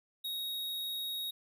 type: tone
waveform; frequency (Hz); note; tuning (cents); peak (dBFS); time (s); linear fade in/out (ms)
square; 3767; A#7; +17; -36; 0.24-1.31; 10
effects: none